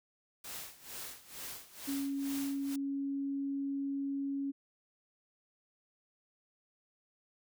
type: noise with tremolo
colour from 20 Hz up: white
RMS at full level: -43 dBFS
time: 0.44-2.76 s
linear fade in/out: 5 ms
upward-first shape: sine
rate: 2.2 Hz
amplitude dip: 85%
type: tone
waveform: sine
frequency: 277.2 Hz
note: C#4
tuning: in tune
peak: -33 dBFS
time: 1.87-4.52 s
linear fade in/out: 20 ms
effects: none